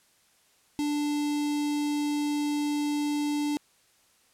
square tone with notch filter, 293.8 Hz, D4, 1 cent sharp, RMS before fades -28 dBFS, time 0.79-3.57 s, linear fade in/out 0 ms, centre 1400 Hz, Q 0.94, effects white hiss -64 dBFS RMS until 4.33 s + low-pass 11000 Hz 12 dB/octave

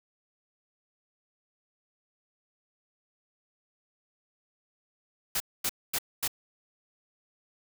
white noise bursts, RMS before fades -29 dBFS, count 4, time 5.35-6.278 s, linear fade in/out 5 ms, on 52 ms, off 240 ms, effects none

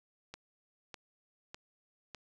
click train, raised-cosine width 0.2 ms, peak -27 dBFS, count 4, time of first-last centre 0.34-2.147 s, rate 1.66 Hz, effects none

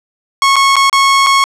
sawtooth tone with dropouts, 1097 Hz, C#6, 18 cents flat, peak -3 dBFS, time 0.42-1.44 s, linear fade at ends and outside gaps 1 ms, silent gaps 0.558-0.564 / 0.757-0.765 / 0.897-0.928 / 1.264-1.268 s, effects low-pass 8000 Hz 12 dB/octave

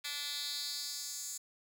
10% pulse tone with high-pass filter sweep, 290 Hz, D4, 22 cents flat, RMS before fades -40 dBFS, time 0.04-1.38 s, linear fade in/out 10 ms, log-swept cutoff 2900 to 7000 Hz, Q 2.7, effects none

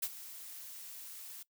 blue noise with ADSR envelope, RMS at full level -33 dBFS, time 0.02-1.43 s, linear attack 11 ms, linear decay 51 ms, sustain -15 dB, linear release 6 ms, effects noise-tail reverb RT60 0.1 s tail -20 dB re dry

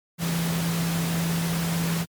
sine tone in noise, 167.4 Hz, E3, 27 cents sharp, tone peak -23 dBFS, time 0.18-2.06 s, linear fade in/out 50 ms, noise pink, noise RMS -30 dBFS, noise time 0.18-2.06 s, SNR +4 dB, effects high-pass 100 Hz 12 dB/octave + MP3 96 kbps

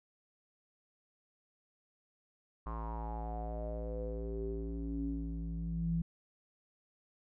square tone with low-pass filter sweep, 56 Hz, A1, 31 cents sharp, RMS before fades -38 dBFS, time 2.66-6.02 s, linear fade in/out 5 ms, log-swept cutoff 1100 to 160 Hz, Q 7.8, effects none

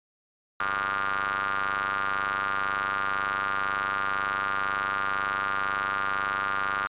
sawtooth ring-modulated tone, 98 Hz, G2, in tune, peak -19 dBFS, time 0.6-6.87 s, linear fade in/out 0 ms, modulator 1310 Hz, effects resampled to 8000 Hz

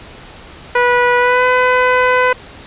15% pulse tone with pitch glide, 489 to 503.3 Hz, B4 to B4, -17 to +33 cents, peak -3 dBFS, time 0.75-2.33 s, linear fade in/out 5 ms, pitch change +50 cents, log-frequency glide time 1.18-1.45 s, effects pink hiss -36 dBFS RMS until 2.66 s + resampled to 8000 Hz

